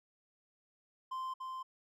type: tone with echo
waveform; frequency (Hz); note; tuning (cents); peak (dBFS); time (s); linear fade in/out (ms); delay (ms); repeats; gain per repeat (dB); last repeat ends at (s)
triangle; 1041; C6; -9; -35; 1.11-1.34; 10; 290; 1; -3; 1.63
effects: none